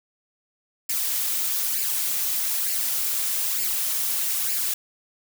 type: noise with flanger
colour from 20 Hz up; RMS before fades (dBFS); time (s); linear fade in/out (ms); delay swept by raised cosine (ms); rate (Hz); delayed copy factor
blue; -25; 0.89-4.74; 5; 0.41 to 5.11; 1.1; +0.55
effects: none